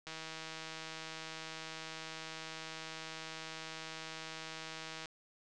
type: click train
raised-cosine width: 0.2 ms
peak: -27 dBFS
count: 799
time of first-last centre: 0.07-5.058 s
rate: 160 Hz
effects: resampled to 24000 Hz + 11-bit